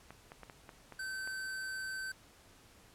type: clicks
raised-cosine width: 0.5 ms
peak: -33 dBFS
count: 7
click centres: 0.106 / 0.319 / 0.433 / 0.498 / 0.692 / 0.923 / 1.275 s
type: tone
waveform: square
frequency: 1541 Hz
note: G6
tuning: 30 cents flat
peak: -39 dBFS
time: 0.99-2.12 s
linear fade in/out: 5 ms
effects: pink hiss -61 dBFS RMS until 2.94 s + low-pass 12000 Hz 12 dB/octave